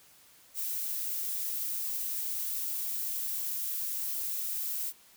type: noise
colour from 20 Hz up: violet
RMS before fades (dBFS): -34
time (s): 0.54-4.93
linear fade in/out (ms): 50
effects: white hiss -59 dBFS RMS until 5.16 s